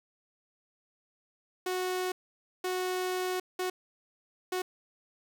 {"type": "tone bursts at uneven times", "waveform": "sawtooth", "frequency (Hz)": 367.6, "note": "F#4", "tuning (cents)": -11, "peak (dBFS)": -26, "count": 4, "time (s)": [[1.66, 2.12], [2.64, 3.4], [3.59, 3.7], [4.52, 4.62]], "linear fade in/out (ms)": 5, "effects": ["9-bit"]}